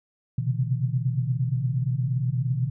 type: tone cluster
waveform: sine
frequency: 122.1 / 130.6 / 139.4 / 162.9 Hz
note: B2 / C3 / C#3 / E3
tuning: -19 / -3 / +10 / -20 cents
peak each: -25 / -28 / -30 / -32 dBFS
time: 0.38-2.7 s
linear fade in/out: 5 ms
effects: none